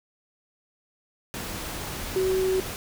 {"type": "tone in noise", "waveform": "sine", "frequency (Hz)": 376.2, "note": "F#4", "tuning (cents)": 29, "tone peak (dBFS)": -21, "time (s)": [2.16, 2.6], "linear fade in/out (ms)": 0, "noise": "pink", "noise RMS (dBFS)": -34, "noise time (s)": [1.34, 2.76], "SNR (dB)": 10, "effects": []}